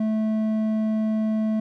sine tone with hard clipping, 217.8 Hz, A3, 17 cents flat, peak -22 dBFS, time 0-1.6 s, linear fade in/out 5 ms, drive 6 dB, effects none

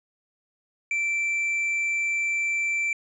triangle tone with hard clipping, 2339 Hz, D7, 8 cents flat, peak -24 dBFS, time 0.91-2.93 s, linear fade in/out 2 ms, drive 6 dB, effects resampled to 22050 Hz

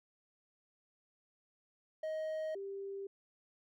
triangle / sine tone pair in turn, 628 / 394 Hz, D#5 / G4, +16 / +9 cents, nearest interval minor sixth, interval 807 cents, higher first, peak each -34 / -40 dBFS, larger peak first, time 2.03-2.55 / 2.55-3.07 s, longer neither, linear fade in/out 5 ms, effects none

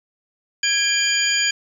sine tone cluster, 1651 / 2397 / 3162 / 4787 / 6870 Hz, G#6 / D7 / G7 / D8 / A8, -11 / +35 / +14 / +32 / -42 cents, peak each -23 dBFS, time 0.63-1.51 s, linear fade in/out 5 ms, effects tanh soft clip ceiling -5 dBFS + 8-bit

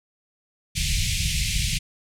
pink band-stop noise, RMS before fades -23 dBFS, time 0.75-1.79 s, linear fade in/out 20 ms, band 170 to 2200 Hz, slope 48 dB/octave, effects low-pass 9000 Hz 12 dB/octave

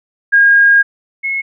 sine tone pair in turn, 1626 / 2177 Hz, G#6 / C#7, -37 / -32 cents, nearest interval perfect fourth, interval 505 cents, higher second, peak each -5 / -15 dBFS, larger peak first, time 0.32-0.83 / 1.23-1.42 s, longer first, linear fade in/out 20 ms, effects none

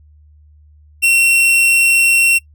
45% pulse tone, 2722 Hz, F7, 45 cents flat, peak -9 dBFS, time 1.02-2.39 s, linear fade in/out 20 ms, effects noise-tail reverb RT60 0.1 s tail -20 dB re dry + added 75 Hz sine -43 dBFS peak until 2.54 s

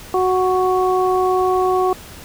harmonic tone, 370 Hz, F#4, in tune, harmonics 1 / 2 / 3, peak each -16 / -19 / -21 dBFS, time 0.14-1.93 s, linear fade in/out 2 ms, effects added 76 Hz sine -46 dBFS peak until 2.24 s + pink hiss -38 dBFS RMS until 2.24 s

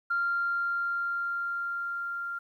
sine tone with level ramp, 1390 Hz, F6, 9 cents flat, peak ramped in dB -24 to -32 dBFS, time 0.1-2.39 s, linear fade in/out 10 ms, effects tanh soft clip ceiling -20 dBFS + 11-bit

